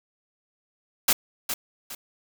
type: noise with echo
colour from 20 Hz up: white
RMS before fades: -19 dBFS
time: 1.08-1.13 s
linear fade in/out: 5 ms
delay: 410 ms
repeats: 2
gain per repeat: -9 dB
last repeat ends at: 1.95 s
effects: none